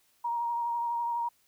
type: tone with vibrato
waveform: sine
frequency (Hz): 942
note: A#5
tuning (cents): +18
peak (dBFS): -28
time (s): 0.24-1.29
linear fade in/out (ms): 10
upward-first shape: triangle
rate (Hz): 12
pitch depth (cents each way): 24
effects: white hiss -68 dBFS RMS until 1.47 s